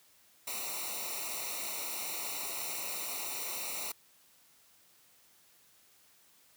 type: noise with comb filter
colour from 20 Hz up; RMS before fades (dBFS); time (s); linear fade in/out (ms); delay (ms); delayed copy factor
white; -38; 0.47-3.92; 5; 0.61; -0.9
effects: white hiss -64 dBFS RMS until 6.56 s + high-pass 60 Hz 12 dB/octave